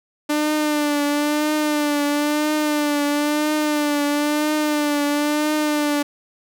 sawtooth tone with vibrato, 296.9 Hz, D4, 19 cents sharp, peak -14 dBFS, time 0.29-6.03 s, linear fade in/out 10 ms, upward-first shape triangle, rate 1 Hz, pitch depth 50 cents each way, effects none

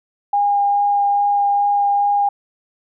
sine tone with vibrato, 811 Hz, G#5, 41 cents flat, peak -13 dBFS, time 0.33-2.29 s, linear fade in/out 5 ms, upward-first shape sine, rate 2.4 Hz, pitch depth 8 cents each way, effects none

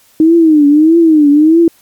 sine tone with vibrato, 311.1 Hz, D#4, in tune, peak -3 dBFS, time 0.2-1.68 s, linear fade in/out 2 ms, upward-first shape triangle, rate 1.6 Hz, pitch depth 160 cents each way, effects white hiss -48 dBFS RMS until 1.81 s + MP3 96 kbps

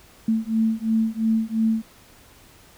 sine beating tone pair, 221.2 / 224.1 Hz, A3 / A3, +9 / +32 cents, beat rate 2.9 Hz, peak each -22 dBFS, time 0.28-1.82 s, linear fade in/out 5 ms, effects pink hiss -51 dBFS RMS until 2.77 s

